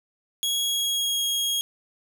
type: tone with pitch glide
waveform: sawtooth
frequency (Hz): 3322 to 3278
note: G#7 to G#7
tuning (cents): 0 to -23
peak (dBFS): -20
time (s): 0.43-1.61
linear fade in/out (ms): 0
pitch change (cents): -23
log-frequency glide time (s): 0.63-1.24
effects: none